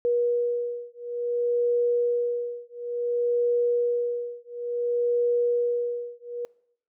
sine beating tone pair, 480.3 / 480.87 Hz, B4 / B4, -48 / -46 cents, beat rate 0.57 Hz, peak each -26 dBFS, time 0.05-6.45 s, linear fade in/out 0 ms, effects noise-tail reverb RT60 0.7 s tail -24 dB re dry

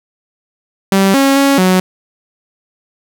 sawtooth tone with pitch steps, 194.2 / 273.6 / 276.9 / 185.1 Hz, G3 / C#4 / C#4 / F#3, -16 / -23 / -2 / +1 cents, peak -4 dBFS, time 0.92-1.8 s, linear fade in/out 2 ms, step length 220 ms, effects none

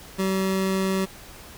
25% pulse tone, 190.9 Hz, G3, 46 cents flat, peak -18 dBFS, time 0.18-1.06 s, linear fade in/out 20 ms, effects pink hiss -44 dBFS RMS until 1.57 s

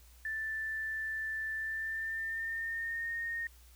sine tone with pitch glide, 1764 to 1846.4 Hz, A6 to A#6, +4 to -17 cents, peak -34 dBFS, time 0.25-3.47 s, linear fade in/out 2 ms, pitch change +79 cents, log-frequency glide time 1.54-3.14 s, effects added 60 Hz sine -56 dBFS peak until 3.75 s + white hiss -63 dBFS RMS until 3.75 s

